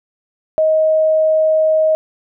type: tone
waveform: sine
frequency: 629 Hz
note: D#5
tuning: 19 cents sharp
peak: -10 dBFS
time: 0.58-1.95 s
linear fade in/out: 0 ms
effects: none